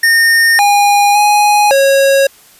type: tone with pitch steps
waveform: square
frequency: 1830 / 815 / 831 / 548 Hz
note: A#6 / G#5 / G#5 / C#5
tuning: -32 / -33 / +1 / -20 cents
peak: -7 dBFS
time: 0.03-2.27 s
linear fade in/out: 5 ms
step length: 560 ms
effects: white hiss -43 dBFS RMS until 2.59 s + resampled to 32000 Hz